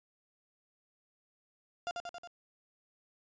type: tone with echo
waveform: 35% pulse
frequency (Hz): 698.5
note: F5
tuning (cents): 0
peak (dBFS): -32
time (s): 1.87-1.91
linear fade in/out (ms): 0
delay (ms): 91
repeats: 4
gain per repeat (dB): -3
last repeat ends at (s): 2.274
effects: resampled to 16000 Hz